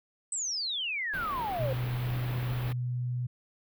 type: exponential sweep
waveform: sine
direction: down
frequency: 8230 to 505 Hz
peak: -30 dBFS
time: 0.32-1.73 s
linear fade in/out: 2 ms
type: band-stop noise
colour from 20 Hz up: pink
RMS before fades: -40 dBFS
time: 1.13-2.73 s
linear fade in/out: 10 ms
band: 3600 to 14000 Hz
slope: 24 dB/octave
type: tone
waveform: sine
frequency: 123.47 Hz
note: B2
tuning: in tune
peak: -29 dBFS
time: 1.59-3.27 s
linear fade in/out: 10 ms
effects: none